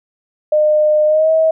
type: tone with pitch glide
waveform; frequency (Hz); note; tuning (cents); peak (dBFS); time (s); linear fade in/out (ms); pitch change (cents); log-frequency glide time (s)
sine; 608 to 640.1; D#5 to D#5; -40 to +49; -9; 0.52-1.51; 5; +89; 1.06-1.31
effects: none